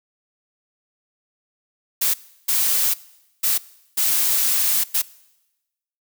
blue noise bursts at uneven times, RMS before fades -19 dBFS, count 5, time 2.01-2.14 / 2.48-2.94 / 3.43-3.58 / 3.97-4.84 / 4.94-5.02 s, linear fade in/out 10 ms, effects noise-tail reverb RT60 1.0 s tail -21 dB re dry

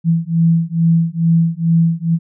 sine beating tone pair, 164.8 / 167.1 Hz, E3 / E3, 0 / +24 cents, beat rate 2.3 Hz, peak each -14 dBFS, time 0.04-2.19 s, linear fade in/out 50 ms, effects none

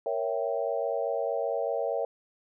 sine chord, A# diminished seventh, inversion none, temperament equal, 466.2 / 554.4 / 659.3 / 784 Hz, A#4 / C#5 / E5 / G5, 0 / 0 / 0 / 0 cents, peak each -32 / -31 / -32 / -36 dBFS, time 0.06-2.05 s, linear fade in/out 2 ms, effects none

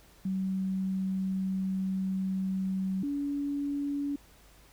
sine tone pair in turn, 190 / 284.7 Hz, F#3 / C#4, +46 / +46 cents, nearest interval perfect fifth, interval 700 cents, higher second, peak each -28 / -29 dBFS, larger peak first, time 0.25-3.03 / 3.03-4.16 s, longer first, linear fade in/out 5 ms, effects added 50 Hz sine -59 dBFS peak until 4.72 s + pink hiss -59 dBFS RMS until 4.72 s

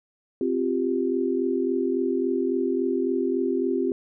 sine chord, C suspended fourth, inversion none, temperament just, 261.6 / 348.8 / 392.4 Hz, C4 / F4 / G4, 0 / -2 / +2 cents, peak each -26 dBFS, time 0.41-3.92 s, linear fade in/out 2 ms, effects none

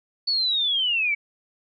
sine linear sweep, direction down, 4500 to 2235 Hz, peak -20 dBFS, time 0.27-1.15 s, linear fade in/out 10 ms, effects none

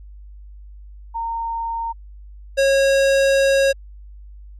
sine / square tone pair in turn, 919 / 546.4 Hz, A#5 / C#5, -25 / -25 cents, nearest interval major sixth, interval 900 cents, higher first, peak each -22 / -14 dBFS, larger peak second, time 1.14-1.93 / 2.57-3.73 s, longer second, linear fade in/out 20 ms, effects added 50 Hz sine -37 dBFS peak until 4.59 s + low-pass 8000 Hz 12 dB/octave

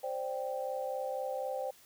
sine chord, C suspended second, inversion none, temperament equal, 523.3 / 587.3 / 784 Hz, C5 / D5 / G5, 0 / 0 / 0 cents, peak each -36 / -40 / -39 dBFS, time 0.03-1.71 s, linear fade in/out 10 ms, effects white hiss -60 dBFS RMS until 1.85 s

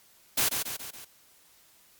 white noise with echo, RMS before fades -25 dBFS, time 0.37-0.49 s, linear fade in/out 10 ms, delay 140 ms, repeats 4, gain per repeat -5 dB, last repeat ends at 1.05 s, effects white hiss -60 dBFS RMS until 1.99 s + Opus 48 kbps

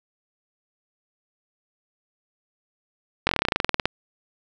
slowing click train, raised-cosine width 0.3 ms, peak -3 dBFS, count 17, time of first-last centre 3.27-3.856 s, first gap 21 ms, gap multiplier 1.07, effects none

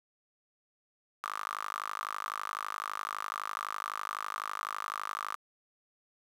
sawtooth tone with high-pass filter, 51.91 Hz, G#1, in tune, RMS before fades -38 dBFS, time 1.23-5.36 s, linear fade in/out 10 ms, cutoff 1200 Hz, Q 8.8, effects resampled to 32000 Hz + 9-bit

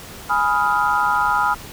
sine chord, F half-diminished seventh, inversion first, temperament equal with one note detuned, 830.6 / 987.8 / 1255.3 / 1396.9 Hz, Ab5 / Cb6 / Eb6 / F6, 0 / 0 / +15 / 0 cents, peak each -21 dBFS, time 0.29-1.55 s, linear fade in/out 20 ms, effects pink hiss -37 dBFS RMS until 1.72 s

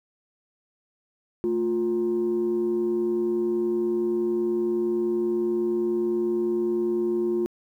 sine tone pair together, 222.3 / 352.9 Hz, A3 / F4, +18 / +18 cents, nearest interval minor sixth, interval 800 cents, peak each -28 / -21 dBFS, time 1.44-7.46 s, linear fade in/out 0 ms, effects tanh soft clip ceiling -18 dBFS + 10-bit

